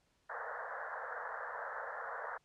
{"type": "band-pass noise", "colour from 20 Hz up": "white", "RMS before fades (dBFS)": -43, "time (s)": [0.29, 2.38], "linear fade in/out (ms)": 10, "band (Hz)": [460, 1800], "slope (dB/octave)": 96, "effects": ["pink hiss -75 dBFS RMS until 2.44 s", "low-pass 8000 Hz 12 dB/octave"]}